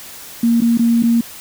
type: tone with dropouts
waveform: sine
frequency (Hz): 233.1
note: A#3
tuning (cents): 0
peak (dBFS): -10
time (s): 0.43-1.21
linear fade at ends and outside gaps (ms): 5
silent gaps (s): 0.606-0.618 / 0.775-0.792 / 1.026-1.035
effects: white hiss -35 dBFS RMS until 1.4 s